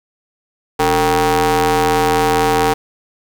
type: ring-modulated tone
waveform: sawtooth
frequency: 164.81 Hz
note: E3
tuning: in tune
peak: -5 dBFS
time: 0.79-2.74 s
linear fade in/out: 10 ms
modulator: 617 Hz
effects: 7-bit